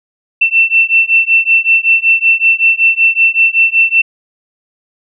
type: beating tone pair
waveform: sine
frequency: 2683 / 2688.3 Hz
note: E7 / E7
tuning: +30 / +33 cents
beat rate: 5.3 Hz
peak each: -10 dBFS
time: 0.41-4.02 s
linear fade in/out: 10 ms
effects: none